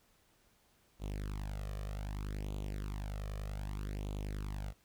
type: tone with flanger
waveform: sawtooth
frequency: 50.5 Hz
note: G#1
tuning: 48 cents flat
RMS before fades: -40 dBFS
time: 0.99-4.74 s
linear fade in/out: 50 ms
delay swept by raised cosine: 0.28 to 1.68 ms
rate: 0.64 Hz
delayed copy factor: +0.85
effects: pink hiss -70 dBFS RMS until 4.84 s